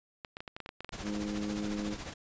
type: clicks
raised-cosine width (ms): 0.3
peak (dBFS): -25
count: 12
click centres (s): 0.248 / 0.369 / 0.405 / 0.478 / 0.565 / 0.603 / 0.661 / 0.691 / 0.806 / 0.846 / 0.892 / 1.068
type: noise with tremolo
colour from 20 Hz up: pink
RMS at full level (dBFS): -39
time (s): 0.92-2.14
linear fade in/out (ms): 10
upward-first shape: triangle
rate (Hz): 14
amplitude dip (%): 65
type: harmonic tone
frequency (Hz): 103.83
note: G#2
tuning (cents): 0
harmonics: 2 / 3 / 4 / 5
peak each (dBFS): -35 / -37 / -47 / -46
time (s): 1.02-1.97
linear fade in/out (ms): 50
effects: resampled to 16000 Hz